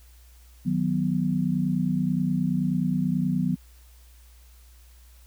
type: chord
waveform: sine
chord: B major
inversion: first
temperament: equal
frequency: 155.56 / 185 / 246.9 Hz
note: D#3 / F#3 / B3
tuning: 0 / 0 / 0 cents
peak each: -27 / -25 / -27 dBFS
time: 0.65-3.56 s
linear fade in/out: 20 ms
effects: added 60 Hz sine -49 dBFS peak until 5.26 s + white hiss -59 dBFS RMS until 5.26 s